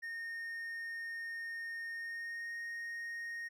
triangle tone with pitch glide, 1840 to 1859.2 Hz, A#6 to A#6, -23 to -5 cents, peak -38 dBFS, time 0.02-3.49 s, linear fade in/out 20 ms, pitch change +18 cents, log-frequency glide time 1.93-2.55 s, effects none

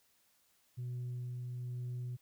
sine tone with tremolo, 123.6 Hz, B2, 2 cents sharp, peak -35 dBFS, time 0.77-2.17 s, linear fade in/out 20 ms, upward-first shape sine, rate 1.1 Hz, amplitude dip 25%, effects tanh soft clip ceiling -36 dBFS + white hiss -72 dBFS RMS until 2.21 s

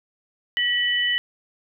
sine tone pair together, 1927 / 2991 Hz, B6 / F#7, -43 / +18 cents, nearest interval minor sixth, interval 761 cents, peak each -22 dBFS, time 0.57-1.18 s, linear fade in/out 0 ms, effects none

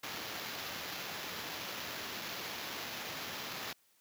white noise with sample-and-hold, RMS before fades -42 dBFS, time 0.03-3.73 s, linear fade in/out 5 ms, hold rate 8820 Hz, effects white hiss -70 dBFS RMS until 4 s + high-pass 100 Hz 12 dB/octave

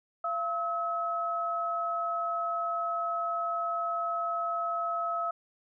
sine tone pair together, 682.8 / 1288 Hz, F5 / E6, -39 / -41 cents, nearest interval major seventh, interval 1098 cents, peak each -33 / -30 dBFS, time 0.24-5.31 s, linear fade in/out 5 ms, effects none

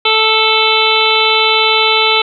harmonic tone, 439.6 Hz, A4, 2 cents flat, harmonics 1 / 2 / 3 / 5 / 6 / 7 / 8 / 9, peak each -17 / -17 / -17 / -17 / -17 / -17 / -17 / -17 dBFS, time 0.05-2.22 s, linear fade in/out 5 ms, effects none

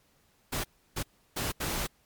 pink noise bursts at uneven times, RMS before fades -32 dBFS, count 4, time 0.52-0.64 / 0.96-1.03 / 1.36-1.52 / 1.6-1.87 s, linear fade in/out 10 ms, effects pink hiss -67 dBFS RMS until 2.05 s + MP3 96 kbps

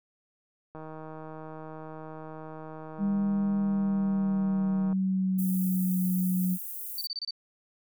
click train, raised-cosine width 1 ms, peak -29 dBFS, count 657, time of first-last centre 0.75-4.928 s, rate 157 Hz
sine tone with pitch glide, 200 to 183.4 Hz, G3 to F#3, +35 to -15 cents, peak -24 dBFS, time 2.98-6.58 s, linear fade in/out 50 ms, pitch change -150 cents, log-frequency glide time 3.54-6.01 s
pink high-pass noise, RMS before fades -38 dBFS, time 5.38-7.07 s, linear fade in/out 10 ms, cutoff 12000 Hz, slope 24 dB/octave
sine tone bursts, 4578 Hz, D8, 45 cents flat, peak -31 dBFS, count 6, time 6.98-7.308 s, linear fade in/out 2 ms, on 33 ms, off 26 ms
effects none

